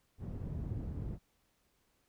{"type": "low-pass noise", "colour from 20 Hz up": "white", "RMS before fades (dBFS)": -40, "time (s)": [0.18, 1.19], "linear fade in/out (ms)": 50, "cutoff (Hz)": 130, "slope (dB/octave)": 12, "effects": ["pink hiss -75 dBFS RMS until 2.08 s"]}